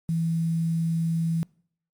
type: tone with quantisation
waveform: sine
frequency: 164.81 Hz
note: E3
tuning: in tune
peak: -22 dBFS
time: 0.09-1.43 s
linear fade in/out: 0 ms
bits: 8
effects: noise-tail reverb RT60 0.6 s tail -25 dB re dry + MP3 96 kbps